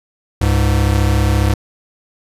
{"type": "tone pair together", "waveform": "square", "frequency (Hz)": [68.36, 103], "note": ["C#2", "G#2"], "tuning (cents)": [-24, -14], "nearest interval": "perfect fifth", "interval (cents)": 710, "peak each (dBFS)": -15, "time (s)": [0.41, 1.54], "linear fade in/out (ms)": 5, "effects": ["resampled to 32000 Hz"]}